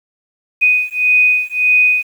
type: beating tone pair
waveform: sine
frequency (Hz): 2491 / 2492.7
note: D#7 / D#7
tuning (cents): +1 / +3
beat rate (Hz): 1.7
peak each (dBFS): -13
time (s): 0.61-2.03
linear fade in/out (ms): 20
effects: 7-bit